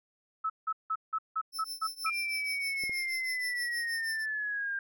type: tone bursts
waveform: sine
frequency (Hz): 1300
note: E6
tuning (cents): -24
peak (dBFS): -28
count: 8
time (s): 0.44-2.102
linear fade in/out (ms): 10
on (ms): 59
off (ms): 170
type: tone with tremolo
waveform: sawtooth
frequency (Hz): 5320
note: E8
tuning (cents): +15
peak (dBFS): -32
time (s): 1.52-4.26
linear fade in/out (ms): 50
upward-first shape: triangle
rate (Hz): 6.3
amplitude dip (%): 95
type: linear sweep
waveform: sine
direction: down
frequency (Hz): 2400 to 1590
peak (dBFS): -31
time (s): 2.06-4.79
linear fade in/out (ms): 2
type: clicks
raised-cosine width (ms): 2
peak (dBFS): -33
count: 2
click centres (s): 2.837 / 2.895
effects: none